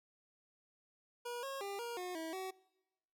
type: tone with pitch steps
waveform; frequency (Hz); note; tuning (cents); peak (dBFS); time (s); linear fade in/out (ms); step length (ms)
25% pulse; 481.3 / 544 / 399 / 472.1 / 361.5 / 323.6 / 377.4; B4 / C#5 / G4 / A#4 / F#4 / E4 / F#4; -45 / -33 / +31 / +22 / -40 / -32 / +34; -37; 1.25-2.51; 10; 180
effects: noise-tail reverb RT60 1.0 s tail -24 dB re dry